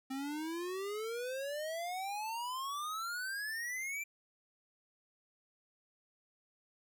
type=exponential sweep; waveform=square; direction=up; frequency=261.6 to 2368 Hz; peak=-38 dBFS; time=0.1-4.04 s; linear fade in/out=10 ms; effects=none